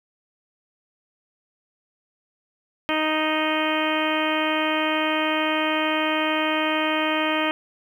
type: harmonic tone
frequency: 311.1 Hz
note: D#4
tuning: in tune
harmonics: 1 / 2 / 3 / 4 / 5 / 6 / 7 / 8 / 9 / 10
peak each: -26 / -27 / -29 / -29 / -33 / -31 / -32 / -30 / -36 / -31 dBFS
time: 2.89-7.51 s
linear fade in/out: 0 ms
effects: 9-bit